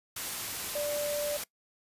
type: tone in noise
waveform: sine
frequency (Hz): 587.3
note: D5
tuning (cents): 0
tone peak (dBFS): -30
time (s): 0.75-1.37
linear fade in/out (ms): 5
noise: white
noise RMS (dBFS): -36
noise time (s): 0.16-1.44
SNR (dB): +3
effects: noise-tail reverb RT60 0.1 s tail -21 dB re dry + resampled to 32000 Hz